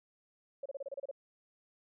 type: tone bursts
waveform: sine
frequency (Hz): 553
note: C#5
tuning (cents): -4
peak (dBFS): -37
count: 9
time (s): 0.63-1.113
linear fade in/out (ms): 5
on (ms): 27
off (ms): 30
effects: none